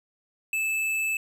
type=tone with hard clipping; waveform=sine; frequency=2623 Hz; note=E7; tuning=9 cents flat; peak=-26 dBFS; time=0.53-1.17 s; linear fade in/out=2 ms; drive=10 dB; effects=none